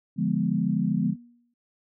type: chord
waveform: sine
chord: D diminished seventh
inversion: none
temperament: equal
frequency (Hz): 146.83 / 174.61 / 207.7 / 246.9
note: D3 / F3 / Ab3 / Cb4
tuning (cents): 0 / 0 / 0 / 0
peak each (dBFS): -30 / -26 / -26 / -29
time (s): 0.16-1.16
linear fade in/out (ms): 50
type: tone with exponential decay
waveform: sine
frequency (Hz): 239.1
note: A#3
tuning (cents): +44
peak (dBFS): -32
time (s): 1.03-1.54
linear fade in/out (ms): 5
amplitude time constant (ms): 110
effects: noise-tail reverb RT60 0.1 s tail -26 dB re dry